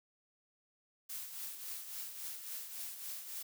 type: noise with tremolo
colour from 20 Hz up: blue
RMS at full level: -42 dBFS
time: 1.09-3.43 s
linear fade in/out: 10 ms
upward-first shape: triangle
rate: 3.6 Hz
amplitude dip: 60%
effects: none